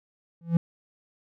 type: tone with exponential growth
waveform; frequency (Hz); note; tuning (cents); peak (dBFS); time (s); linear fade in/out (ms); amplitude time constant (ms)
triangle; 168.2; E3; +35; -12; 0.41-0.57; 2; 34
effects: none